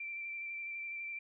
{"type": "tone with vibrato", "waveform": "sine", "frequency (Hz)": 2349, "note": "D7", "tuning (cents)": 0, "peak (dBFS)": -39, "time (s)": [0, 1.19], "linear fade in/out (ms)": 5, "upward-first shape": "square", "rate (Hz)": 12, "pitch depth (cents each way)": 13, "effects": []}